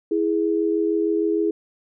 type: tone pair together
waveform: sine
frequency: 329.2 / 415.7 Hz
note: E4 / G#4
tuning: -2 / +2 cents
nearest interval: major third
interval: 404 cents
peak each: -21 dBFS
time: 0.11-1.51 s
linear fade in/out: 5 ms
effects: none